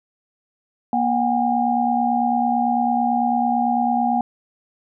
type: tone cluster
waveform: sine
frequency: 239.1 / 736 / 805 Hz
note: A#3 / F#5 / G5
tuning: +44 / -9 / +46 cents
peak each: -21 dBFS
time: 0.93-4.21 s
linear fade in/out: 2 ms
effects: none